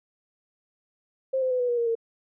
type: tone with pitch steps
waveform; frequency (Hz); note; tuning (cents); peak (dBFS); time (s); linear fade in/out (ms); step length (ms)
sine; 528 / 515.6 / 503.6 / 491.8 / 480.3 / 469 / 458.1; C5 / C5 / B4 / B4 / B4 / A#4 / A#4; +16 / -26 / +34 / -7 / -48 / +11 / -30; -22; 1.33-1.953; 10; 89
effects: none